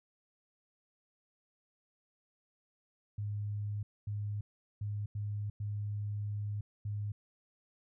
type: tone bursts at uneven times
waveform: sine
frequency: 103.6 Hz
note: G#2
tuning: 4 cents flat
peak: -34 dBFS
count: 6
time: 3.18-3.83 / 4.07-4.41 / 4.81-5.06 / 5.15-5.5 / 5.6-6.61 / 6.85-7.12 s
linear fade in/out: 5 ms
effects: none